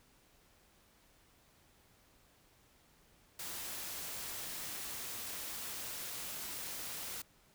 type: noise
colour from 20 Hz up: white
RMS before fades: -43 dBFS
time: 3.39-7.22 s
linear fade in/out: 5 ms
effects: pink hiss -67 dBFS RMS until 7.54 s